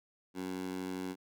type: tone with high-pass filter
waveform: 15% pulse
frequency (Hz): 92.5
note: F#2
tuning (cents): 0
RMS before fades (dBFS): -39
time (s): 0.34-1.16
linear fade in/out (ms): 50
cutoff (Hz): 250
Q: 1.8
effects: none